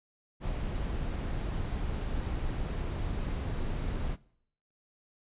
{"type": "noise", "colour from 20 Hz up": "brown", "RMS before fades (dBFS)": -33, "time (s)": [0.4, 4.17], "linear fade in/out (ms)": 50, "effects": ["noise-tail reverb RT60 0.7 s tail -22 dB re dry", "resampled to 8000 Hz"]}